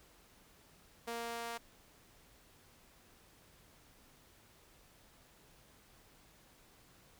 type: tone with high-pass filter sweep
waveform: sawtooth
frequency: 233.1 Hz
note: A#3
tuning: in tune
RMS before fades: -42 dBFS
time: 1.07-1.58 s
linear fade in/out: 10 ms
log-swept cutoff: 470 to 740 Hz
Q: 1.1
effects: pink hiss -64 dBFS RMS until 7.19 s